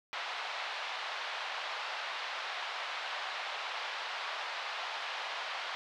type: band-pass noise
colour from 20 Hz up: pink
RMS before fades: -39 dBFS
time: 0.13-5.75 s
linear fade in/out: 0 ms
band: 720 to 4100 Hz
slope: 24 dB/octave
effects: none